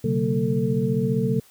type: tone cluster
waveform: sine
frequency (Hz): 127.1 / 142 / 187.3 / 228.1 / 445.8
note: C3 / C#3 / F#3 / A#3 / A4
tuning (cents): -50 / +42 / +21 / -37 / +23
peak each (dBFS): -26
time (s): 0.04-1.4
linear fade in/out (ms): 5
effects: white hiss -54 dBFS RMS until 1.5 s